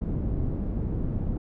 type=low-pass noise; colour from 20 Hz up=pink; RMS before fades=-28 dBFS; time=0.01-1.38 s; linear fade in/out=10 ms; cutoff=270 Hz; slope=12 dB/octave; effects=none